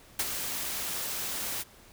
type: noise with ADSR envelope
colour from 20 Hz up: white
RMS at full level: -27 dBFS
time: 0.19-1.64 s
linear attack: 6 ms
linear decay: 41 ms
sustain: -7 dB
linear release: 30 ms
effects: pink hiss -55 dBFS RMS until 1.92 s